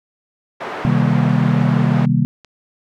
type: band-pass noise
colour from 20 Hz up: pink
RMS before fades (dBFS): -27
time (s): 0.6-2.06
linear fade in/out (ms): 10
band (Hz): 420 to 1600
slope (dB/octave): 12
type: chord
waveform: sine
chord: C minor seventh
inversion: none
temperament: just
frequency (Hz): 130.81 / 156.98 / 196.22 / 235.5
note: C3 / Eb3 / G3 / Bb3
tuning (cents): 0 / +16 / +2 / +18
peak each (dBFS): -17 / -17 / -19 / -19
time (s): 0.85-2.25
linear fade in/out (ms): 0
type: clicks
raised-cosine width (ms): 0.2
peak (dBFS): -25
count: 3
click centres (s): 1.295 / 1.995 / 2.447
effects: none